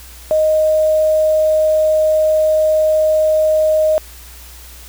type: tone with quantisation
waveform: sine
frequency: 622.3 Hz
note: D#5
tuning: in tune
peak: -10 dBFS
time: 0.31-3.98 s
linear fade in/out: 0 ms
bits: 6
effects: added 60 Hz sine -37 dBFS peak until 4.88 s + white hiss -39 dBFS RMS until 4.88 s